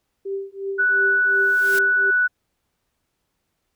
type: tone with tremolo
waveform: sine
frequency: 392 Hz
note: G4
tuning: in tune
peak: -22 dBFS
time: 0.25-2.11 s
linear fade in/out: 10 ms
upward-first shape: triangle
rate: 2.8 Hz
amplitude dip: 100%
type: tone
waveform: sine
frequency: 1480 Hz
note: F#6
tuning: in tune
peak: -15 dBFS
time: 0.78-2.28 s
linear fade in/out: 20 ms
type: noise with exponential growth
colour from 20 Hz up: white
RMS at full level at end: -29 dBFS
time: 1.23-1.79 s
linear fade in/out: 5 ms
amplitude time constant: 120 ms
effects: pink hiss -74 dBFS RMS until 3.75 s